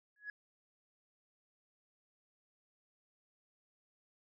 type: tone with exponential growth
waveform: sine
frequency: 1680 Hz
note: G#6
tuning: 19 cents sharp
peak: -36 dBFS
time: 0.16-0.3 s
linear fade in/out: 2 ms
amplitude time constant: 29 ms
effects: tanh soft clip ceiling -36 dBFS